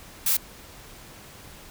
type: noise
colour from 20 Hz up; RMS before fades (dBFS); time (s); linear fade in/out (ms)
blue; -22; 0.26-0.37; 5
effects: pink hiss -46 dBFS RMS until 1.7 s